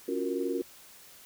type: chord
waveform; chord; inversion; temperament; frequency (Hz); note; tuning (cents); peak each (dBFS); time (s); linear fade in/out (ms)
sine; Gb major seventh; second; equal; 277.2 / 349.2 / 370 / 466.2; Db4 / F4 / Gb4 / Bb4; 0 / 0 / 0 / 0; -34; 0.08-0.62; 5
effects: white hiss -53 dBFS RMS until 1.25 s